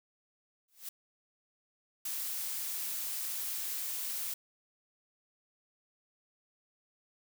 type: noise with exponential growth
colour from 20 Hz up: blue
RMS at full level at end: -38 dBFS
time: 0.68-0.89 s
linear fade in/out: 5 ms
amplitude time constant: 44 ms
type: noise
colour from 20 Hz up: blue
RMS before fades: -37 dBFS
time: 2.05-4.34 s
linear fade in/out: 5 ms
effects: none